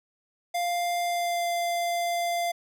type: tone with pitch glide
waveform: square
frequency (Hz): 698.5 to 691.7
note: F5 to F5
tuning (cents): 0 to -17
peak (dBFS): -26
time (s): 0.54-2.52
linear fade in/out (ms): 10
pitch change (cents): -17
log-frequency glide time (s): 1.03-1.47
effects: none